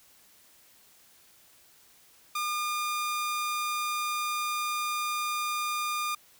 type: tone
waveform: sawtooth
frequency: 1210 Hz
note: D#6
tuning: 49 cents flat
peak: -25 dBFS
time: 2.35-6.15 s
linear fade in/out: 5 ms
effects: white hiss -59 dBFS RMS until 6.39 s